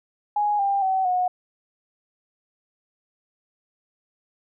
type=tone with pitch steps; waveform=sine; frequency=830.6 / 794.9 / 760.8 / 728.1 Hz; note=G#5 / G5 / F#5 / F#5; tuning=0 / +24 / +48 / -28 cents; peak=-19 dBFS; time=0.36-1.28 s; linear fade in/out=5 ms; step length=230 ms; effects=none

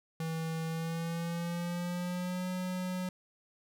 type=tone with pitch glide; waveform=square; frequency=162.2 to 183.12 Hz; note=E3 to F#3; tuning=-28 to -18 cents; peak=-34 dBFS; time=0.2-3.09 s; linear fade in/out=2 ms; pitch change=+210 cents; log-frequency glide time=0.67-2.48 s; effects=none

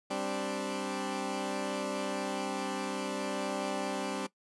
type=chord; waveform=15% pulse; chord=G suspended fourth; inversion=none; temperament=equal; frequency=196 / 261.6 / 293.7 Hz; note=G3 / C4 / D4; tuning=0 / 0 / 0 cents; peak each=-31 dBFS; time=0.1-4.27 s; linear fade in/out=10 ms; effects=noise-tail reverb RT60 0.1 s tail -18 dB re dry + resampled to 24000 Hz

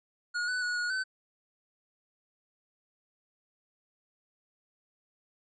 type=tone with pitch steps; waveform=square; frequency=1441 / 1494 / 1459 / 1448 / 1524 Hz; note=F#6 / F#6 / F#6 / F#6 / G6; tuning=-46 / +16 / -25 / -38 / -49 cents; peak=-30 dBFS; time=0.34-1.04 s; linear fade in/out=20 ms; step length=140 ms; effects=resampled to 16000 Hz

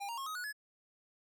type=tone with pitch steps; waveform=square; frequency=803 / 933.1 / 1084.3 / 1260 / 1464.2 / 1701.5 Hz; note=G5 / A#5 / C#6 / D#6 / F#6 / G#6; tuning=+41 / +1 / -39 / +21 / -19 / +41 cents; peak=-39 dBFS; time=0-0.528 s; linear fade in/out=20 ms; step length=88 ms; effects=none

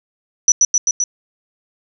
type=tone with echo; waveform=sine; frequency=5920 Hz; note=F#8; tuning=in tune; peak=-6 dBFS; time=0.48-0.52 s; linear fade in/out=2 ms; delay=130 ms; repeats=4; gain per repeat=-2 dB; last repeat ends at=1.04 s; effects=none

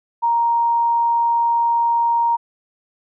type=tone; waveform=sine; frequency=935 Hz; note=A#5; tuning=5 cents sharp; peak=-14 dBFS; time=0.22-2.37 s; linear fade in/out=20 ms; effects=none

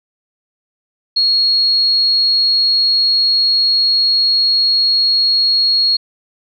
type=tone; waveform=sine; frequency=4305 Hz; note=C8; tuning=49 cents sharp; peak=-10 dBFS; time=1.16-5.97 s; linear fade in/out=10 ms; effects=none

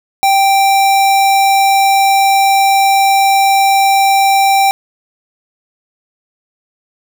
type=tone; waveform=square; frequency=784 Hz; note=G5; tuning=in tune; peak=-8 dBFS; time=0.23-4.71 s; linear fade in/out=0 ms; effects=none

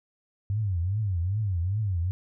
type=tone with vibrato; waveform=sine; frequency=96 Hz; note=G2; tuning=36 cents flat; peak=-24 dBFS; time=0.5-2.11 s; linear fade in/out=0 ms; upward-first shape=triangle; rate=2.5 Hz; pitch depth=270 cents each way; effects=none

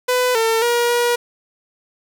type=tone with pitch steps; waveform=sawtooth; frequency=500 / 450.8 / 476.6 / 479.8 Hz; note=B4 / A4 / A#4 / A#4; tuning=+21 / +42 / +38 / +50 cents; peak=-11 dBFS; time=0.08-1.16 s; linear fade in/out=10 ms; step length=270 ms; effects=none

